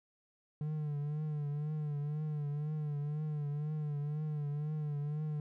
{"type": "tone with vibrato", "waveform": "triangle", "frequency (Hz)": 149.2, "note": "D3", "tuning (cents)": 28, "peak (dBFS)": -32, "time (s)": [0.61, 5.4], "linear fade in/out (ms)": 2, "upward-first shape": "triangle", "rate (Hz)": 2, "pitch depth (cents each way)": 67, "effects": []}